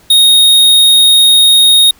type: tone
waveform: square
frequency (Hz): 3729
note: A#7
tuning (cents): 0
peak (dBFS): -4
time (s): 0.1-1.91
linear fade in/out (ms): 5
effects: pink hiss -45 dBFS RMS until 1.99 s

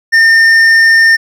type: tone with hard clipping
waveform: sine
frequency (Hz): 1813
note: A#6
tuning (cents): -49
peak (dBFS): -5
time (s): 0.12-1.17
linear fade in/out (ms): 20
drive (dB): 6
effects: none

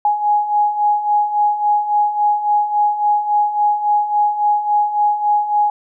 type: beating tone pair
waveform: sine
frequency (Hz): 830.6 / 834.2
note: G#5 / G#5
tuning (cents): 0 / +7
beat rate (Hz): 3.6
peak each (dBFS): -20 / -14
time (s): 0.05-5.7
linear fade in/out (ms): 2
effects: none

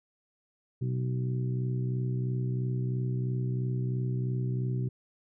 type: harmonic tone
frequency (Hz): 63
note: B1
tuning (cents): +35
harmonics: 2 / 3 / 4 / 5 / 6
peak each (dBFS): -28 / -38 / -46 / -44 / -42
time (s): 0.81-4.89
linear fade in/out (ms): 10
effects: none

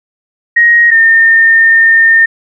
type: tone pair in turn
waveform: sine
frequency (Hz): 1880 / 1818.1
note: A#6 / A#6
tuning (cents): +14 / -44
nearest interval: minor second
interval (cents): 58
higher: first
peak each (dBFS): -3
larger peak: neither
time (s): 0.56-0.91 / 0.91-2.26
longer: second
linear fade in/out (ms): 10
effects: none

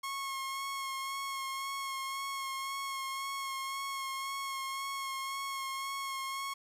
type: tone with vibrato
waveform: sawtooth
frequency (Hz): 1087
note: C#6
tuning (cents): -34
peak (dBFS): -32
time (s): 0.03-6.54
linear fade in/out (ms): 10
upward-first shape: sine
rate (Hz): 1.9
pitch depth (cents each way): 18
effects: resampled to 32000 Hz + 10-bit

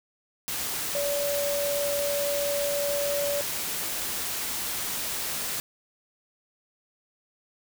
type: tone in noise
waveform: sine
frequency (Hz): 573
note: D5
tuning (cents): -43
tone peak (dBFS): -26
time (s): 0.95-3.41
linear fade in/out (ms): 0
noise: white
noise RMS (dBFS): -31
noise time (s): 0.48-5.6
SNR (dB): +2
effects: none

